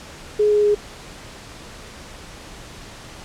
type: tone with pitch steps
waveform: sine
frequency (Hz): 420 / 417.3 / 414.7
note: G#4 / G#4 / G#4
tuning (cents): +19 / +8 / -3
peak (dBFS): -13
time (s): 0.39-0.75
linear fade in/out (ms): 10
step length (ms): 120
effects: pink hiss -39 dBFS RMS until 3.24 s + low-pass 8000 Hz 12 dB/octave